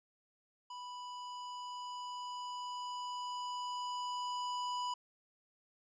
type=tone with level ramp; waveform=square; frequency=987.8 Hz; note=B5; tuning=in tune; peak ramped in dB=-45 to -36 dBFS; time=0.7-4.94 s; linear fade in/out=5 ms; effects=resampled to 16000 Hz